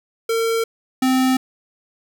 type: tone pair in turn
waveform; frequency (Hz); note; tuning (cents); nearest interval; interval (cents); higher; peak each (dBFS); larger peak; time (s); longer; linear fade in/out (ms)
square; 455 / 259.3; A#4 / C4; -42 / -15; minor seventh; 973; first; -18 / -15; second; 0.29-0.64 / 1.02-1.37; neither; 5
effects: none